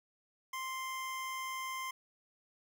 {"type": "tone", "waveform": "25% pulse", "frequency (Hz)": 1046.5, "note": "C6", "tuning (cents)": 0, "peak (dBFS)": -34, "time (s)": [0.53, 1.91], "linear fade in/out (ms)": 5, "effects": []}